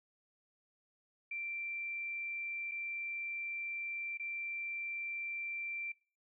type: tone with dropouts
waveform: sine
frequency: 2353 Hz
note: D7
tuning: 3 cents sharp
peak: -38 dBFS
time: 1.31-5.92 s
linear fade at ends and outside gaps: 5 ms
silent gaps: 2.713-2.717 / 4.174-4.196 s
effects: noise-tail reverb RT60 0.4 s tail -23 dB re dry